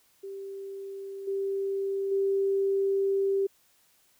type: tone with level steps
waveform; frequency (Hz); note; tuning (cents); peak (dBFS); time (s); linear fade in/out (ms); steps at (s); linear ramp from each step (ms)
sine; 392; G4; 0; -36 / -27 / -23; 0.23-3.47; 10; 1.27 / 2.11; 10
effects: white hiss -65 dBFS RMS until 4.19 s